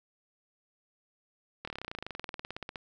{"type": "slowing click train", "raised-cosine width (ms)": 0.3, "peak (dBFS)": -22, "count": 27, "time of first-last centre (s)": [1.65, 2.758], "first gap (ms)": 25, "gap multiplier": 1.04, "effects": []}